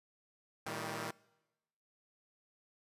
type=tone cluster; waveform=5% pulse; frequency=114.4 / 158 / 196.4 Hz; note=A#2 / D#3 / G3; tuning=-32 / +27 / +4 cents; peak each=-32 / -31 / -33 dBFS; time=0.66-1.11 s; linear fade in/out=5 ms; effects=noise-tail reverb RT60 1.0 s tail -23 dB re dry + resampled to 32000 Hz